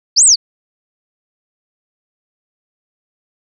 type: linear two-way sweep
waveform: sine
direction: up then down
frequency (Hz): 4186 to 8630 to 4186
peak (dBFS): -5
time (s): 0.16-0.36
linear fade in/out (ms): 20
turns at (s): 0.24
effects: none